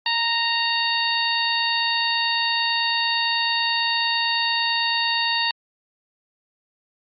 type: harmonic tone with a mistuned harmonic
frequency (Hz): 929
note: A#5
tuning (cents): -6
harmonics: 1 / 2 / 3 / 4 / 5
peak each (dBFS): -26 / -26 / -26 / -26 / -26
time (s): 0.06-5.51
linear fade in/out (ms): 2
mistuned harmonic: 5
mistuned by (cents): -52
effects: Opus 48 kbps